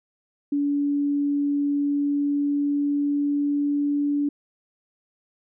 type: tone with pitch glide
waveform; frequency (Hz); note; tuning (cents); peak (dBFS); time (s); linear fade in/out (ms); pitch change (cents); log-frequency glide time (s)
sine; 286.4 to 288.6; D4 to D4; -43 to -30; -20; 0.52-4.29; 5; +13; 1.76-4.08
effects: none